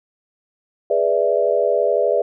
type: chord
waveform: sine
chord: E dominant seventh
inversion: first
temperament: equal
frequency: 415.3 / 493.9 / 587.3 / 659.3 Hz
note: G#4 / B4 / D5 / E5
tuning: 0 / 0 / 0 / 0 cents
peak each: -21 / -20 / -19 / -21 dBFS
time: 0.9-2.22 s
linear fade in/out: 5 ms
effects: none